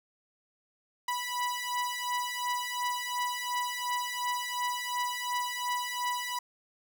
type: beating tone pair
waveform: sawtooth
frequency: 982 / 984.8 Hz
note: B5 / B5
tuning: -10 / -5 cents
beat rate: 2.8 Hz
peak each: -30 dBFS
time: 1.08-6.39 s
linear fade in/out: 5 ms
effects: none